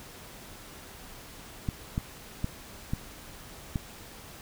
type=clicks; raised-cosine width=5 ms; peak=-16 dBFS; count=5; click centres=1.688 / 1.979 / 2.444 / 2.935 / 3.758 s; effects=pink hiss -47 dBFS RMS until 4.41 s